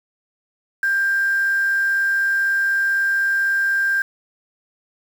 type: tone with quantisation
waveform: sine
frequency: 1589 Hz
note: G6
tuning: 23 cents sharp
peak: -16 dBFS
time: 0.83-4.02 s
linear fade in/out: 2 ms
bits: 6
effects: none